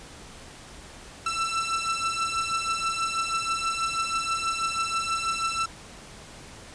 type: beating tone pair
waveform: sawtooth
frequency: 1331 / 1337.2 Hz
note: E6 / E6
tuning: +16 / +24 cents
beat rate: 6.2 Hz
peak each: -26 / -24 dBFS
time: 1.26-5.66 s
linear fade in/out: 5 ms
effects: pink hiss -45 dBFS RMS until 6.74 s + resampled to 22050 Hz